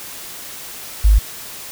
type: tone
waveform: sine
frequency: 51.91 Hz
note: G#1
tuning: in tune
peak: -7 dBFS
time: 1.04-1.19 s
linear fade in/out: 10 ms
effects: white hiss -33 dBFS RMS until 1.71 s